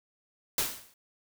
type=noise with exponential decay; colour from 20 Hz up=white; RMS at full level=-25 dBFS; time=0.58-0.94 s; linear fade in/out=2 ms; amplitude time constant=78 ms; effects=none